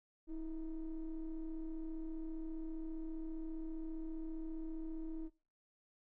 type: ring-modulated tone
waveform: triangle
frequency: 151.5 Hz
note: D#3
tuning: 46 cents flat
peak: -33 dBFS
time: 0.27-5.3 s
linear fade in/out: 50 ms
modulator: 169 Hz
effects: noise-tail reverb RT60 0.4 s tail -25 dB re dry + tanh soft clip ceiling -35 dBFS